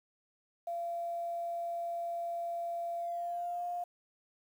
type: tone with pitch glide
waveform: sine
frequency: 685 to 704.7 Hz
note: F5 to F5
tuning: -34 to +15 cents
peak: -34 dBFS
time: 0.67-3.84 s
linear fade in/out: 5 ms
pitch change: +49 cents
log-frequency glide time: 2.96-3.64 s
effects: 10-bit